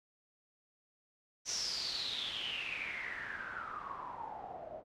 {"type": "noise with low-pass filter sweep", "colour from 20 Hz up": "white", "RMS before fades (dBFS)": -41, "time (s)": [1.45, 4.84], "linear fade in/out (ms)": 50, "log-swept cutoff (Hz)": [6000, 590], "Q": 9.5, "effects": []}